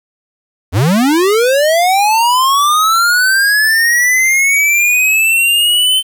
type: linear sweep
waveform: square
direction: up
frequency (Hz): 77.78 to 3086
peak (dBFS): -9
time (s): 0.72-6.03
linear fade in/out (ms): 50
effects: 7-bit